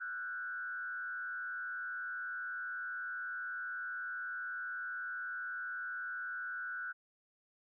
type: tone with frequency modulation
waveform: sine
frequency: 1480 Hz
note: F#6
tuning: in tune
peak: -38 dBFS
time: 0-6.93 s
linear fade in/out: 20 ms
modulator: 108 Hz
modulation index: 0.84
effects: none